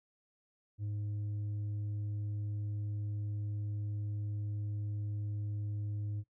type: tone with tanh clipping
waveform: sine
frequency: 103.83 Hz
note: G#2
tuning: in tune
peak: -36 dBFS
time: 0.78-6.24 s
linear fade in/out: 50 ms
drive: 4 dB
effects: noise-tail reverb RT60 0.1 s tail -18 dB re dry